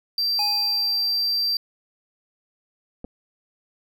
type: tone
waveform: triangle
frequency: 4700 Hz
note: D8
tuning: 1 cent sharp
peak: -19 dBFS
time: 0.18-1.57 s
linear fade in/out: 2 ms
type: tone with exponential decay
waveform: square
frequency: 831 Hz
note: G#5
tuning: 1 cent sharp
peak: -26 dBFS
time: 0.39-1.45 s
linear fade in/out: 1 ms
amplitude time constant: 230 ms
type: clicks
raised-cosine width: 2 ms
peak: -22 / -25 dBFS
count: 2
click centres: 3.044 / 3.048 s
effects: none